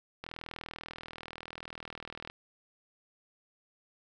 click train, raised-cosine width 0.3 ms, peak -25 dBFS, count 84, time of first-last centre 0.24-2.3 s, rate 40.3 Hz, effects none

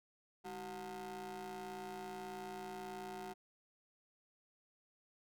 30% pulse ring-modulated tone, 174.61 Hz, F3, in tune, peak -39 dBFS, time 0.44-3.34 s, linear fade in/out 20 ms, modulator 553 Hz, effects none

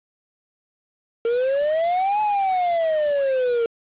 triangle exponential two-way sweep, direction up then down, 456.1 to 858 to 456.1 Hz, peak -16 dBFS, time 1.25-3.66 s, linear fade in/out 2 ms, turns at 2.21 s, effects resampled to 8000 Hz + 7-bit

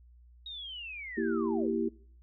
sine linear sweep, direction down, 3790 to 270.9 Hz, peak -39 dBFS, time 0.46-1.74 s, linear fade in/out 2 ms
sine chord, E diminished, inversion second, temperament equal, 233.1 / 329.6 / 392 Hz, Bb3 / E4 / G4, 0 / 0 / 0 cents, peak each -32 dBFS, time 1.17-1.89 s, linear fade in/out 10 ms
effects noise-tail reverb RT60 0.5 s tail -21 dB re dry + added 60 Hz sine -54 dBFS peak until 2.22 s

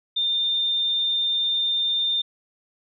sine tone, 3609 Hz, A7, 43 cents sharp, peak -20 dBFS, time 0.16-2.22 s, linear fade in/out 10 ms, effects none

